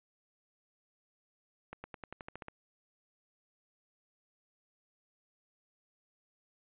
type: accelerating click train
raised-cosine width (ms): 0.5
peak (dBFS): -28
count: 10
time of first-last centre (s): 1.73-2.484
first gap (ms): 110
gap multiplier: 0.93
effects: resampled to 8000 Hz